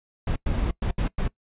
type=noise bursts at uneven times; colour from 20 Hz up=brown; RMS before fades=-24 dBFS; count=5; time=0.27-0.36 / 0.46-0.71 / 0.82-0.91 / 0.98-1.08 / 1.18-1.28 s; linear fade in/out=5 ms; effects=noise-tail reverb RT60 0.1 s tail -21 dB re dry + resampled to 8000 Hz